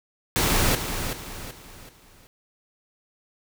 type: noise with echo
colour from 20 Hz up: pink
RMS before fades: -21 dBFS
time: 0.36-0.75 s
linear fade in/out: 0 ms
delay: 380 ms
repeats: 4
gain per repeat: -8 dB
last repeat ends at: 2.27 s
effects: none